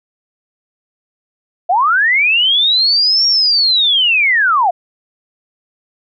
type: linear two-way sweep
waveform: sine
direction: up then down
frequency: 659.3 to 5600 to 659.3 Hz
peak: -9 dBFS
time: 1.69-4.71 s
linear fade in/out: 10 ms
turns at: 3.27 s
effects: none